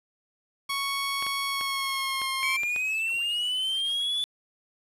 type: tone with pitch glide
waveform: 15% pulse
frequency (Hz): 1108.7 to 1066.6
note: C#6 to C6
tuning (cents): 0 to +33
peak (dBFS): -21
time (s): 0.69-2.57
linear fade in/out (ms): 10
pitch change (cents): -67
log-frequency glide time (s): 1.48-2.29
type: clicks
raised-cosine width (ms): 0.3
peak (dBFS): -21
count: 6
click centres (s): 1.225 / 1.266 / 1.611 / 2.217 / 2.634 / 2.762
type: linear sweep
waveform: triangle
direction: up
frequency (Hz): 2253 to 3479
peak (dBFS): -24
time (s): 2.43-4.24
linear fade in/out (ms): 0
effects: resampled to 32000 Hz + 8-bit